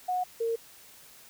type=tone pair in turn; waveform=sine; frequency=730 / 458.7 Hz; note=F#5 / A#4; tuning=-24 / -28 cents; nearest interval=minor sixth; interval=804 cents; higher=first; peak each=-26 dBFS; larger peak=neither; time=0.08-0.24 / 0.4-0.56 s; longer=neither; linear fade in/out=10 ms; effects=white hiss -53 dBFS RMS until 1.29 s